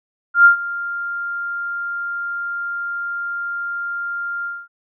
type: tone with ADSR envelope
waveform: sine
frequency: 1396.9 Hz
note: F6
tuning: in tune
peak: -4 dBFS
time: 0.34-4.68 s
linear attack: 110 ms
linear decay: 110 ms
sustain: -18 dB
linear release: 230 ms
effects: none